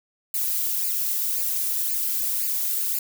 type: noise with flanger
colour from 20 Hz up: violet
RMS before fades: -25 dBFS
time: 0.34-2.99 s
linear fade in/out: 2 ms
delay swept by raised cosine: 0.42 to 2.52 ms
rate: 1.9 Hz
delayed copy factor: +0.8
effects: none